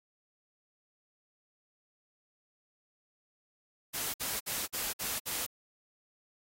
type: noise bursts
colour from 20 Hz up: white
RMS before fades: -35 dBFS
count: 6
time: 3.93-5.465 s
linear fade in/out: 20 ms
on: 210 ms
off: 55 ms
effects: AAC 48 kbps